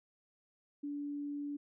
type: tone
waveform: sine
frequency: 288.7 Hz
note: D4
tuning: 30 cents flat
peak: -37 dBFS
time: 0.83-1.57 s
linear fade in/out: 10 ms
effects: none